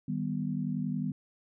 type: chord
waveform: sine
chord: Eb augmented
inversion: none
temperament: equal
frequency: 155.56 / 196 / 246.9 Hz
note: Eb3 / G3 / B3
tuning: 0 / 0 / 0 cents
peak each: -34 dBFS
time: 0.08-1.12 s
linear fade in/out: 5 ms
effects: none